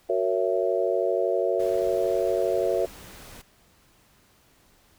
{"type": "chord", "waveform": "sine", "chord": "F# dominant seventh", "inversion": "none", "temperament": "just", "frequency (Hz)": [370, 462.5, 555, 666], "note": ["F#4", "A#4", "C#5", "E5"], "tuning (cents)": [0, -14, 2, 18], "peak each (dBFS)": -27, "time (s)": [0.09, 2.86], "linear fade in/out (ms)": 10}
{"type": "noise", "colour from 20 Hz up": "pink", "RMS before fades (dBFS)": -45, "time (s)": [1.59, 3.42], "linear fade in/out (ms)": 10}
{"effects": ["pink hiss -60 dBFS RMS until 4.98 s"]}